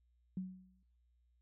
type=tone with exponential decay; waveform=sine; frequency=186 Hz; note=F#3; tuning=9 cents sharp; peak=-35 dBFS; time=0.37-0.83 s; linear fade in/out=2 ms; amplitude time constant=100 ms; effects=noise-tail reverb RT60 0.5 s tail -25 dB re dry + added 60 Hz sine -70 dBFS peak until 1.41 s